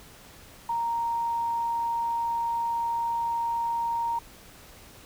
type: tone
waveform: sine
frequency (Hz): 931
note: A#5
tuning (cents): -2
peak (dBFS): -25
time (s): 0.69-4.19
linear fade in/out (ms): 5
effects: pink hiss -50 dBFS RMS until 5.05 s